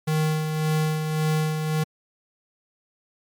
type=tone with tremolo; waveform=square; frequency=155.56 Hz; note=D#3; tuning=in tune; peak=-20 dBFS; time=0.07-1.84 s; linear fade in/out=10 ms; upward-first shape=sine; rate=1.8 Hz; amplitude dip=45%; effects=MP3 96 kbps